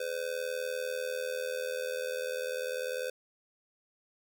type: tone with amplitude modulation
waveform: square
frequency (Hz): 508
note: B4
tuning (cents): +49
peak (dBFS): -30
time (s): 0-3.1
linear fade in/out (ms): 5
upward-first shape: sine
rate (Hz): 80.2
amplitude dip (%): 80
effects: none